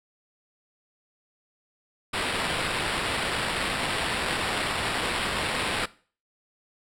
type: noise with sample-and-hold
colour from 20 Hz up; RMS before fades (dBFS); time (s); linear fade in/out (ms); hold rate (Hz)
white; -28; 2.13-5.86; 10; 6300
effects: noise-tail reverb RT60 0.4 s tail -19 dB re dry + low-pass 10000 Hz 12 dB/octave